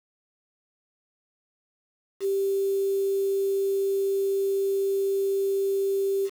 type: tone with quantisation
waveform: sine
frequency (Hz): 392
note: G4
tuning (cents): 0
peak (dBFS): -22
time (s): 2.2-6.3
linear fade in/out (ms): 50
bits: 7
effects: none